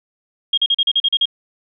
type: tone bursts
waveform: sine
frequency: 3250 Hz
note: G#7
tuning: 38 cents flat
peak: -12 dBFS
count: 9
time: 0.53-1.256 s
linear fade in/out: 5 ms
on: 46 ms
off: 39 ms
effects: none